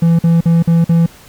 triangle tone bursts, 167.2 Hz, E3, 25 cents sharp, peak -5 dBFS, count 5, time 0.02-1.062 s, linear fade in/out 5 ms, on 170 ms, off 48 ms, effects pink hiss -41 dBFS RMS until 1.28 s

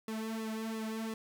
sawtooth tone with flanger, 221.4 Hz, A3, 11 cents sharp, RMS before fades -38 dBFS, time 0.08-1.14 s, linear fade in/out 2 ms, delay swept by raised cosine 1.3 to 3.2 ms, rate 2.9 Hz, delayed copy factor -0.95, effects 11-bit

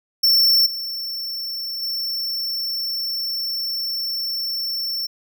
square tone with level steps, 5410 Hz, E8, 44 cents sharp, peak -13 / -26 / -23 dBFS, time 0.23-5.07 s, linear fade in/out 10 ms, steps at 0.66 / 1.82 s, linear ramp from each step 5 ms, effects none

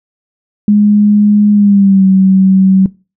sine tone with pitch glide, 207.7 to 190.46 Hz, G#3 to G3, 0 to -50 cents, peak -4 dBFS, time 0.68-2.86 s, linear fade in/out 2 ms, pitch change -150 cents, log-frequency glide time 1.52-2.05 s, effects noise-tail reverb RT60 0.3 s tail -21 dB re dry

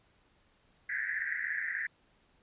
white band-pass noise, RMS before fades -35 dBFS, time 0.89-1.87 s, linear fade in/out 5 ms, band 1600 to 2000 Hz, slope 96 dB/octave, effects pink hiss -68 dBFS RMS until 2.42 s + resampled to 8000 Hz

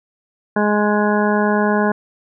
harmonic tone, 208.8 Hz, G#3, 10 cents sharp, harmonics 1 / 2 / 3 / 4 / 5 / 7 / 8, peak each -17 / -20 / -22 / -23 / -24 / -25 / -26 dBFS, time 0.56-1.92 s, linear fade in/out 5 ms, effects none

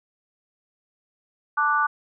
sine chord, D major, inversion second, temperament equal with one note detuned, 880 / 1174.7 / 1474.9 Hz, A5 / D6 / F#6, 0 / 0 / -6 cents, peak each -26 / -21 / -23 dBFS, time 1.57-1.87 s, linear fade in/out 10 ms, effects none

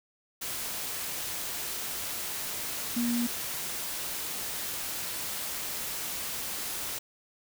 sine tone in noise, 238.5 Hz, A#3, 40 cents sharp, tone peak -26 dBFS, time 2.96-3.27 s, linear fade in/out 10 ms, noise white, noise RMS -35 dBFS, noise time 0.41-6.99 s, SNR +6 dB, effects none

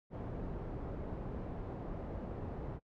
pink low-pass noise, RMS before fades -42 dBFS, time 0.1-2.8 s, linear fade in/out 50 ms, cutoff 660 Hz, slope 12 dB/octave, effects noise-tail reverb RT60 0.1 s tail -25 dB re dry

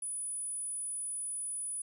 sine tone, 9880 Hz, D#9, 13 cents flat, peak -35 dBFS, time 0.02-1.82 s, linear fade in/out 5 ms, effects none

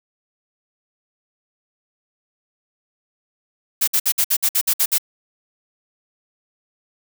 blue noise bursts, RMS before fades -17 dBFS, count 10, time 3.81-4.983 s, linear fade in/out 10 ms, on 66 ms, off 57 ms, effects none

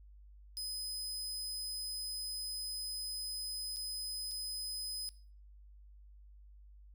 sawtooth tone with dropouts, 5030 Hz, D#8, 18 cents sharp, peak -36 dBFS, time 0.57-5.09 s, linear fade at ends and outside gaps 0 ms, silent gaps 3.762-3.768 / 4.312-4.316 s, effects noise-tail reverb RT60 0.4 s tail -17 dB re dry + added 50 Hz sine -54 dBFS peak until 6.94 s

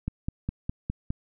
click train, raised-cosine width 5 ms, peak -16 dBFS, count 6, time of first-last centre 0.08-1.105 s, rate 4.88 Hz, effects none

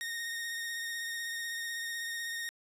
sawtooth tone with vibrato, 1853 Hz, A#6, 11 cents flat, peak -32 dBFS, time 0.01-2.49 s, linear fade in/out 0 ms, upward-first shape triangle, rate 16 Hz, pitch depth 25 cents each way, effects resampled to 32000 Hz

